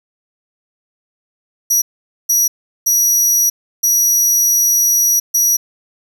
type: tone bursts at uneven times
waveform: sawtooth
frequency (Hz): 5800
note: F#8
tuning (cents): -35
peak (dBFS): -8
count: 5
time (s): 1.7-1.82 / 2.29-2.48 / 2.86-3.5 / 3.83-5.2 / 5.34-5.57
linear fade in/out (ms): 10
effects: none